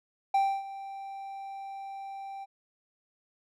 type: tone with ADSR envelope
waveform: triangle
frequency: 784 Hz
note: G5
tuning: in tune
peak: -19 dBFS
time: 0.34-2.46 s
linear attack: 6 ms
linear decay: 280 ms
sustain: -17 dB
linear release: 30 ms
effects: none